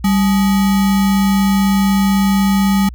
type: tone with sample-and-hold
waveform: sine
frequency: 196 Hz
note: G3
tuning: in tune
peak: -10 dBFS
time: 0.04-2.89 s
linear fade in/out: 5 ms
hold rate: 1050 Hz
effects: added 60 Hz sine -28 dBFS peak until 2.94 s